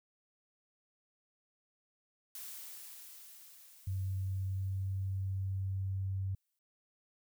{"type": "noise with exponential decay", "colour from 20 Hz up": "blue", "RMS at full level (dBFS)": -45, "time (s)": [2.35, 6.59], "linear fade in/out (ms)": 1, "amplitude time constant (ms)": 920}
{"type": "tone with pitch glide", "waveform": "sine", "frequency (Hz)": [95.5, 96.05], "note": ["G2", "G2"], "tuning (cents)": [-45, -35], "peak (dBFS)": -33, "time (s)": [3.87, 6.35], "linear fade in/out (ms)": 5, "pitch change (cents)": 10, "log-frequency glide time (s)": [4.41, 4.74]}
{"effects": []}